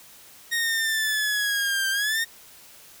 sawtooth linear two-way sweep, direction down then up, 1869 to 1568 to 1858 Hz, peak -19 dBFS, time 0.51-2.25 s, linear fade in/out 20 ms, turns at 1.9 s, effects white hiss -49 dBFS RMS until 3 s

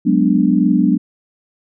sine chord, G# half-diminished seventh, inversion third, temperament equal, 185 / 207.7 / 246.9 / 293.7 Hz, F#3 / G#3 / B3 / D4, 0 / 0 / 0 / 0 cents, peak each -16 dBFS, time 0.05-0.98 s, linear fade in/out 20 ms, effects none

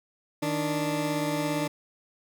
20% pulse tone pair together, 155.58 / 293.7 Hz, D#3 / D4, 0 / 0 cents, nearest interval major seventh, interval 1100 cents, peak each -26 / -23 dBFS, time 0.42-1.68 s, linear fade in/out 10 ms, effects none

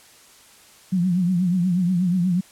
sine tone with vibrato, 179.6 Hz, F3, 49 cents sharp, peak -17 dBFS, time 0.92-2.41 s, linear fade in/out 10 ms, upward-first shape triangle, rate 8.3 Hz, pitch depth 110 cents each way, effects white hiss -50 dBFS RMS until 2.51 s + low-pass 11000 Hz 12 dB/octave

